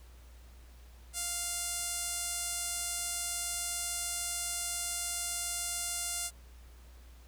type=tone with band-pass filter; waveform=sawtooth; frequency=698.5 Hz; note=F5; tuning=in tune; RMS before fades=-36 dBFS; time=1.13-6.31 s; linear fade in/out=50 ms; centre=8900 Hz; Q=1.9; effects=added 60 Hz sine -51 dBFS peak until 7.27 s + pink hiss -62 dBFS RMS until 7.27 s